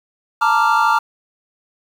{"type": "chord", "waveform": "triangle", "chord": "Bb major seventh", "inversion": "third", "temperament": "equal with one note detuned", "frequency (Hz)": [880, 932.3, 1174.7, 1388.9], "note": ["A5", "Bb5", "D6", "F6"], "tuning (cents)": [0, 0, 0, -10], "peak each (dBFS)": -16, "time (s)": [0.41, 0.99], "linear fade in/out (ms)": 10, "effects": ["7-bit"]}